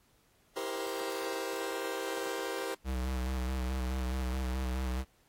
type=chord; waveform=sawtooth; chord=C dominant seventh; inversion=first; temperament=just; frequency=327 / 392.4 / 470.9 / 523.3 Hz; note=E4 / G4 / Bb4 / C5; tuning=-14 / +2 / +18 / 0 cents; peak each=-39 / -35 / -36 / -36 dBFS; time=0.56-2.75 s; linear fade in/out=10 ms
type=tone with vibrato; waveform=square; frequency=64.1 Hz; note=C2; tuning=35 cents flat; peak=-32 dBFS; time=2.84-5.05 s; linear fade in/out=50 ms; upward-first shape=square; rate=4.7 Hz; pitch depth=29 cents each way
effects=pink hiss -69 dBFS RMS until 5.28 s + AAC 48 kbps